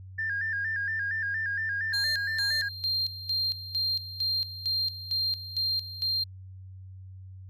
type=tone with vibrato; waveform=sine; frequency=1705 Hz; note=G#6; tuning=45 cents sharp; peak=-27 dBFS; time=0.18-2.69 s; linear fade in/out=10 ms; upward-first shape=square; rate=4.3 Hz; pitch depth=77 cents each way
type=tone with tremolo; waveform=triangle; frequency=4186 Hz; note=C8; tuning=in tune; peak=-23 dBFS; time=1.93-6.24 s; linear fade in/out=10 ms; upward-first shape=square; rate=2.2 Hz; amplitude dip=80%
effects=tanh soft clip ceiling -21 dBFS + added 94 Hz sine -42 dBFS peak until 7.49 s